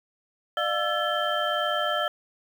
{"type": "tone cluster", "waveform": "sine", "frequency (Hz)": [602, 704, 1336, 1725, 3129], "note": ["D5", "F5", "E6", "A6", "G7"], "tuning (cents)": [43, 14, 23, -35, -4], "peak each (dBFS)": [-29, -31, -28, -32, -31], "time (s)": [0.57, 2.08], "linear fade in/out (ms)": 2, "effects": ["8-bit"]}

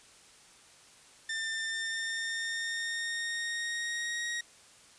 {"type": "tone with pitch glide", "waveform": "sawtooth", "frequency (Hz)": [1794, 1885.4], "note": ["A6", "A#6"], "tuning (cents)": [33, 19], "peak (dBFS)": -29, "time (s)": [1.29, 4.41], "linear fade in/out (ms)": 5, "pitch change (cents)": 86, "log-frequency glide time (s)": [1.6, 4.28], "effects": ["white hiss -57 dBFS RMS until 4.98 s", "resampled to 22050 Hz"]}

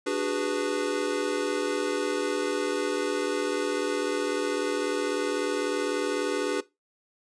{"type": "chord", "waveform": "square", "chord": "G# half-diminished seventh", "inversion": "second", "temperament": "equal with one note detuned", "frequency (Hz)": [293.7, 370, 410.1, 493.9], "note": ["D4", "F#4", "G#4", "B4"], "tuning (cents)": [0, 0, -22, 0], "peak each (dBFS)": -32, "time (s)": [0.06, 6.61], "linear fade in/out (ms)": 10, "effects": ["noise-tail reverb RT60 0.2 s tail -18 dB re dry", "resampled to 22050 Hz"]}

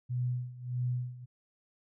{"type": "tone with tremolo", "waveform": "sine", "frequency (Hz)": 124.1, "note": "B2", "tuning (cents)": 9, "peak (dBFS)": -28, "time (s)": [0.09, 1.26], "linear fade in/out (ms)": 20, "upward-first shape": "sine", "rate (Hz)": 1.6, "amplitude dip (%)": 85, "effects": []}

